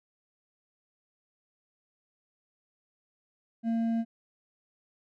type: tone with hard clipping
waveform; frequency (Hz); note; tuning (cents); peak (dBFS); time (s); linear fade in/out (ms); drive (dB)
triangle; 228.5; A#3; -34; -27; 3.63-4.05; 50; 8
effects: none